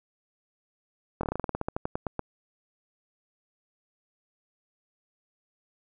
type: slowing click train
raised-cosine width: 1 ms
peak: -15 dBFS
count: 17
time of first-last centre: 1.21-2.193 s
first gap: 23 ms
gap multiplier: 1.12
effects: none